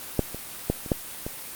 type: clicks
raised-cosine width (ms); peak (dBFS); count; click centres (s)
2; -7 / -21 / -8 / -23 / -7 / -17; 6; 0.193 / 0.346 / 0.7 / 0.862 / 0.918 / 1.265
effects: white hiss -38 dBFS RMS until 1.55 s + Opus 32 kbps